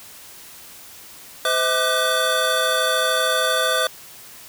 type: tone cluster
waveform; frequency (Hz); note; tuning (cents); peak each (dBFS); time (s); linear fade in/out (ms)
square; 512 / 642 / 1190 / 1503 / 3489; C5 / E5 / D6 / F#6 / A7; -38 / -46 / +22 / +27 / -15; -25; 1.45-3.87; 2
effects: white hiss -42 dBFS RMS until 4.48 s